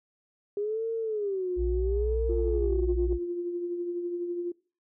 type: tone with vibrato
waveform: sine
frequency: 402.6 Hz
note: G4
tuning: 46 cents sharp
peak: -27 dBFS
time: 0.57-3.13 s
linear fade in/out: 2 ms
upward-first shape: sine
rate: 0.72 Hz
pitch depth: 210 cents each way
type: tone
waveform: sine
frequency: 59.5 Hz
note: A#1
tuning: 36 cents sharp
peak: -26 dBFS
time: 1.56-3.19 s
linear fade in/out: 50 ms
type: tone with tremolo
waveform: sine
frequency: 349.2 Hz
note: F4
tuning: in tune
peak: -27 dBFS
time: 2.29-4.52 s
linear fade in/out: 5 ms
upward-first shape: triangle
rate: 12 Hz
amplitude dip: 45%
effects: noise-tail reverb RT60 0.4 s tail -23 dB re dry + tanh soft clip ceiling -14 dBFS